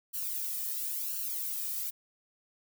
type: noise with flanger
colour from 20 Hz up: violet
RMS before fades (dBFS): -35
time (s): 0.13-1.91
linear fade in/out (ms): 20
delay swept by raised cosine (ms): 0.69 to 1.66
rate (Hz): 0.97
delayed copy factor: +0.9
effects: none